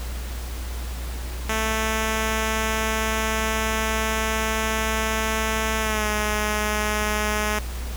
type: tone with pitch glide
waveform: 5% pulse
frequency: 220 to 211.5 Hz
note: A3 to G#3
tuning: 0 to +32 cents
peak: -11 dBFS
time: 1.49-7.59 s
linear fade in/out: 5 ms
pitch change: -68 cents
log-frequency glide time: 5.8-6.07 s
effects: added 60 Hz sine -28 dBFS peak until 7.96 s + pink hiss -38 dBFS RMS until 7.96 s